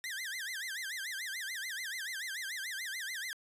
sawtooth tone with vibrato, 1798 Hz, A6, 37 cents sharp, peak -34 dBFS, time 0.04-3.33 s, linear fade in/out 0 ms, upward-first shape sine, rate 6.9 Hz, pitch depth 260 cents each way, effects resampled to 32000 Hz

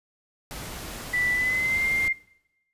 pink noise, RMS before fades -37 dBFS, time 0.51-2.08 s, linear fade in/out 0 ms
sine tone with pitch glide, 1975.5 to 2105 Hz, B6 to C7, 0 to +10 cents, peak -22 dBFS, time 1.13-2.13 s, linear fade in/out 10 ms, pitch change +110 cents, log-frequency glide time 1.31-1.83 s
effects noise-tail reverb RT60 0.9 s tail -19 dB re dry + resampled to 32000 Hz

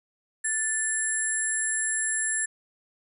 sine tone cluster, 1749 / 7510 / 10070 Hz, A6 / A#8 / D#9, -11 / +12 / +20 cents, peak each -29 dBFS, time 0.44-2.46 s, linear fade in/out 10 ms, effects none

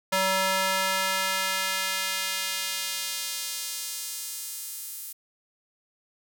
square tone with high-pass filter sweep, 190 Hz, F#3, 46 cents sharp, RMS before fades -29 dBFS, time 0.12-5.13 s, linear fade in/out 10 ms, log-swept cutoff 670 to 11000 Hz, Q 0.73, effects none

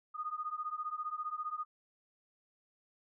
sine beating tone pair, 1227 / 1242 Hz, D#6 / D#6, -25 / -3 cents, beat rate 15 Hz, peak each -39 / -40 dBFS, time 0.14-1.65 s, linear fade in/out 20 ms, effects none

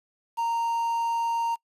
triangle tone with quantisation, 927 Hz, A#5, 10 cents flat, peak -22 dBFS, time 0.37-1.56 s, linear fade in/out 20 ms, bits 8, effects noise-tail reverb RT60 0.1 s tail -25 dB re dry + resampled to 32000 Hz

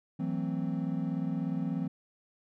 triangle chord, F# half-diminished seventh, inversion third, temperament equal with one note detuned, 164.81 / 185 / 224.8 / 261.6 Hz, E3 / F#3 / A3 / C4, 0 / 0 / +37 / 0 cents, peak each -32 / -34 / -36 / -33 dBFS, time 0.19-1.88 s, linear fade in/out 10 ms, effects none

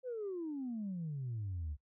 sine exponential sweep, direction down, 523.3 to 70 Hz, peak -36 dBFS, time 0.03-1.77 s, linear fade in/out 50 ms, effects noise-tail reverb RT60 0.1 s tail -19 dB re dry + tanh soft clip ceiling -34 dBFS

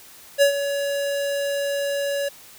square tone with ADSR envelope, 564 Hz, C#5, 30 cents sharp, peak -12 dBFS, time 0.38-2.29 s, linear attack 39 ms, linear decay 99 ms, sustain -11 dB, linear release 10 ms, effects white hiss -46 dBFS RMS until 2.58 s

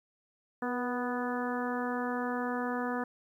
harmonic tone with a mistuned harmonic, 246.9 Hz, B3, in tune, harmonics 1 / 2 / 3 / 4 / 5 / 6 / 7, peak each -34 / -37 / -39 / -40 / -41 / -42 / -42 dBFS, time 0.62-3.04 s, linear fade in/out 5 ms, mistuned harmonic 2, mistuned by -24 cents, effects 11-bit

